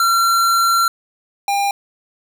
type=tone pair in turn; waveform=square; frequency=1365 / 801.7 Hz; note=F6 / G5; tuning=-40 / +39 cents; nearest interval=major sixth; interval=921 cents; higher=first; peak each=-13 / -16 dBFS; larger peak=first; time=0-0.88 / 1.48-1.71 s; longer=first; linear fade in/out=2 ms; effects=none